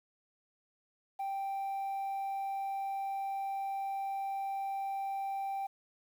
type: tone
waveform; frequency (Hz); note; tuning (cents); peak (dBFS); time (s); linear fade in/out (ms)
sine; 784; G5; 0; -31; 1.19-5.67; 10
effects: tanh soft clip ceiling -33 dBFS + 10-bit